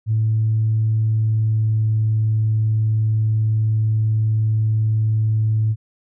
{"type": "tone with pitch glide", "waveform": "sine", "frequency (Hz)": [110, 109.3], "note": ["A2", "A2"], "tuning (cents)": [0, -11], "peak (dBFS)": -14, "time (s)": [0.06, 5.76], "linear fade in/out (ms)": 50, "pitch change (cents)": -11, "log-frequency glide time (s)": [1.01, 1.92], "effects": ["tanh soft clip ceiling -10 dBFS"]}